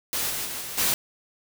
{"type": "noise with level steps", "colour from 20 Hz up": "white", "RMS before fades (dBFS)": [-27, -30, -33, -35, -23], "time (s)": [0.13, 0.94], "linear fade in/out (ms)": 0, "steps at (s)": [0.29, 0.44, 0.6, 0.77], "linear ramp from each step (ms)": 20, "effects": []}